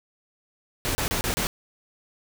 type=noise bursts; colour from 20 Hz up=pink; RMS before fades=-26 dBFS; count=5; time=0.85-1.47 s; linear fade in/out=0 ms; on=100 ms; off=30 ms; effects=none